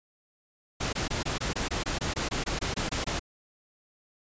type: noise bursts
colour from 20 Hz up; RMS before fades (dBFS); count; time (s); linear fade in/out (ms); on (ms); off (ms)
pink; -30; 16; 0.8-3.195; 10; 130; 21
effects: resampled to 16000 Hz